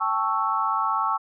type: chord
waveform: sine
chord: A dominant seventh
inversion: third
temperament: equal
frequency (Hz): 784 / 880 / 1108.7 / 1318.5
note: G5 / A5 / C#6 / E6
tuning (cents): 0 / 0 / 0 / 0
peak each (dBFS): -31 / -27 / -25 / -26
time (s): 0-1.18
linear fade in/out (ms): 20
effects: none